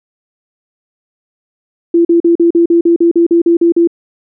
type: tone bursts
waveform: sine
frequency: 339.1 Hz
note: E4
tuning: 49 cents sharp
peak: -5 dBFS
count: 13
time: 1.94-3.874 s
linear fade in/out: 5 ms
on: 110 ms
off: 42 ms
effects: none